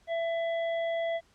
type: harmonic tone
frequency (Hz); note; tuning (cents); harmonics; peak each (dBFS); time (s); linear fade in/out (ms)
667; E5; +20; 1 / 3 / 5; -28 / -39 / -46; 0.07-1.21; 50
effects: pink hiss -65 dBFS RMS until 1.34 s + low-pass 8000 Hz 12 dB/octave